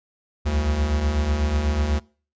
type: beating tone pair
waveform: square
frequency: 66.6 / 74.7 Hz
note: C2 / D2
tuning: +31 / +30 cents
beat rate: 8.1 Hz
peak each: -28 / -21 dBFS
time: 0.45-2 s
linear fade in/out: 20 ms
effects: noise-tail reverb RT60 0.4 s tail -24 dB re dry + resampled to 16000 Hz